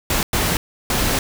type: noise bursts at uneven times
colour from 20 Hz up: pink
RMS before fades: -19 dBFS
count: 3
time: 0.1-0.23 / 0.33-0.57 / 0.9-1.19 s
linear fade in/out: 2 ms
effects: none